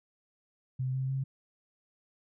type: tone with pitch steps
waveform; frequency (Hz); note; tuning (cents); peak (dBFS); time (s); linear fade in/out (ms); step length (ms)
sine; 129.5 / 131.84 / 134.22; C3 / C3 / C3; -17 / +14 / +45; -29; 0.79-1.24; 10; 150
effects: none